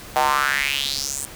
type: tone with high-pass filter sweep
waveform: square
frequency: 69.3 Hz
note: C#2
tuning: in tune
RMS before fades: -22 dBFS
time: 0.16-1.25 s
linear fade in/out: 0 ms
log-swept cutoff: 730 to 8800 Hz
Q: 4.3
effects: pink hiss -39 dBFS RMS until 1.35 s